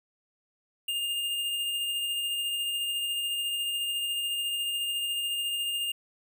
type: tone with tremolo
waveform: square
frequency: 2819 Hz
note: F7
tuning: 16 cents sharp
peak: -28 dBFS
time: 0.88-5.92 s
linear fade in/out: 5 ms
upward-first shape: sine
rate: 14 Hz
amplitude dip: 25%
effects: none

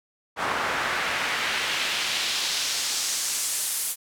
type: noise with band-pass filter sweep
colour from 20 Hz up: pink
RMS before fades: -27 dBFS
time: 0.36-3.96 s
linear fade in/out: 50 ms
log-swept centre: 1100 to 11000 Hz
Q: 1.2
effects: none

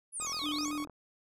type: exponential two-way sweep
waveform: sine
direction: down then up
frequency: 10750 to 2964 to 8100 Hz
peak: -35 dBFS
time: 0.12-0.71 s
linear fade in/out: 50 ms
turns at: 0.5 s
type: tone with vibrato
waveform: sawtooth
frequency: 1174.7 Hz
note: D6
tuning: in tune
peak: -35 dBFS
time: 0.2-0.85 s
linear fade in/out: 10 ms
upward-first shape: square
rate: 7.8 Hz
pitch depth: 96 cents each way
type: click train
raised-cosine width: 1 ms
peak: -35 dBFS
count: 30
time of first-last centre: 0.2-0.897 s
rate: 41.6 Hz
type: tone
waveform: sine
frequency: 297.2 Hz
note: D4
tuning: 21 cents sharp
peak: -34 dBFS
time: 0.41-0.87 s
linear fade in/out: 50 ms
effects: resampled to 32000 Hz

